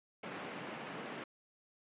pink band-pass noise, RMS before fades -45 dBFS, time 0.23-1.24 s, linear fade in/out 5 ms, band 170 to 2900 Hz, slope 24 dB/octave, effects resampled to 8000 Hz

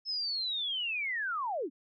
sine linear sweep, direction down, 5250 to 233.1 Hz, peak -31 dBFS, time 0.05-1.7 s, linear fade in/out 50 ms, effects none

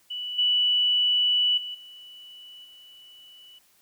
sine tone with level steps, 2960 Hz, F#7, in tune, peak -30 / -19 / -32 / -43 / -47 dBFS, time 0.1-3.59 s, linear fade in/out 10 ms, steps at 0.38 / 1.57 / 1.74 / 2.64 s, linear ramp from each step 10 ms, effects white hiss -62 dBFS RMS until 3.81 s

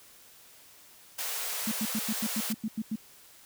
white high-pass noise, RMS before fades -34 dBFS, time 1.18-2.53 s, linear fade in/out 10 ms, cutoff 420 Hz, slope 96 dB/octave
sine tone bursts, 218.8 Hz, A3, 9 cents flat, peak -28 dBFS, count 10, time 1.67-2.958 s, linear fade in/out 5 ms, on 46 ms, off 92 ms
effects white hiss -55 dBFS RMS until 3.45 s

